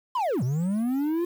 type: linear two-way sweep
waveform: triangle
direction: down then up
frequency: 1054 to 117.1 to 353.9 Hz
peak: -21 dBFS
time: 0.15-1.25 s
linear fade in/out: 5 ms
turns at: 0.43 s
effects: 8-bit